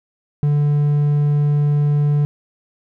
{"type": "tone", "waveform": "triangle", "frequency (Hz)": 146.4, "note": "D3", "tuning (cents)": -5, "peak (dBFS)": -11, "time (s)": [0.43, 2.25], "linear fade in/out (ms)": 0, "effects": []}